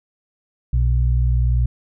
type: tone pair together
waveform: sine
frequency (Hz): 60.87 / 121.5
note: B1 / B2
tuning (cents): -24 / -28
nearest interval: octave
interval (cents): 1196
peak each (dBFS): -15 / -20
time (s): 0.73-1.66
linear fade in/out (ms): 5
effects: none